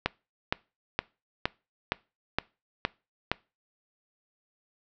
click train, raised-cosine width 0.3 ms, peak -8 dBFS, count 8, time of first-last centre 0.06-3.316 s, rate 2.15 Hz, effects noise-tail reverb RT60 0.3 s tail -23 dB re dry + low-pass 5000 Hz 12 dB/octave

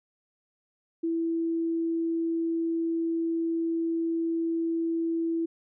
sine tone, 330.7 Hz, E4, 6 cents sharp, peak -25 dBFS, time 1.03-5.46 s, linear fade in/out 10 ms, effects none

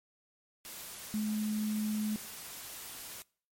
sine tone in noise, 213.4 Hz, G#3, 47 cents sharp, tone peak -30 dBFS, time 1.14-2.16 s, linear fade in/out 0 ms, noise white, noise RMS -45 dBFS, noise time 0.65-3.22 s, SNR +12 dB, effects noise-tail reverb RT60 0.5 s tail -25 dB re dry + MP3 64 kbps

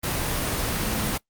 sine tone in noise, 213.8 Hz, A3, 49 cents flat, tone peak -32 dBFS, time 0.86-1.12 s, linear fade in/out 10 ms, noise pink, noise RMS -26 dBFS, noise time 0.03-1.18 s, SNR -9 dB, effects noise-tail reverb RT60 0.1 s tail -21 dB re dry + Opus 24 kbps

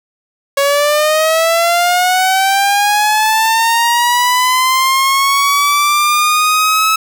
sawtooth linear sweep, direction up, 554.4 to 1300 Hz, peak -6 dBFS, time 0.57-6.96 s, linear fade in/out 5 ms, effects none

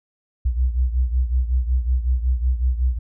sine beating tone pair, 61.3 / 66.7 Hz, B1 / C2, -12 / +34 cents, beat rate 5.4 Hz, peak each -18 / -23 dBFS, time 0.45-2.99 s, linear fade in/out 10 ms, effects none

